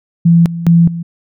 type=tone with tremolo; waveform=sine; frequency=168.8 Hz; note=E3; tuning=41 cents sharp; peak=-4 dBFS; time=0.25-1.03 s; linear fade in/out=10 ms; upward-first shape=square; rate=2.4 Hz; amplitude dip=80%; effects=none